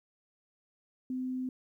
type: tone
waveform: sine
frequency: 256.2 Hz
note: C4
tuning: 36 cents flat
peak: -32 dBFS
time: 1.1-1.49 s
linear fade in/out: 2 ms
effects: 12-bit